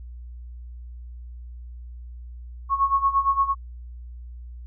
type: tone with tremolo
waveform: sine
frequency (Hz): 1100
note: C#6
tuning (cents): -14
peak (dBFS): -15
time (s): 2.69-3.55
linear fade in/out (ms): 50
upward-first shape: sine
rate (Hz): 8.7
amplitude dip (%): 80
effects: added 60 Hz sine -36 dBFS peak until 4.66 s